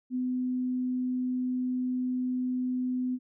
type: tone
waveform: sine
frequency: 252.6 Hz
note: B3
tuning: 39 cents sharp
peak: -27 dBFS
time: 0.1-3.19 s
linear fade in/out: 50 ms
effects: none